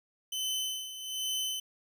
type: tone with tremolo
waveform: sawtooth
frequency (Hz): 3044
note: F#7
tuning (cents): +48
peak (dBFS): -27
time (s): 0.32-1.6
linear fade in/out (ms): 5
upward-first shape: sine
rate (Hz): 1.2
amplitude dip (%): 70
effects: none